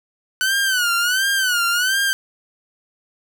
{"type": "tone with vibrato", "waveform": "sawtooth", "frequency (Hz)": 1491, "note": "F#6", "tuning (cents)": 13, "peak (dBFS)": -13, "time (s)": [0.41, 2.13], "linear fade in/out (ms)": 0, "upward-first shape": "sine", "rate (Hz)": 1.4, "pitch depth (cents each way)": 130, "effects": []}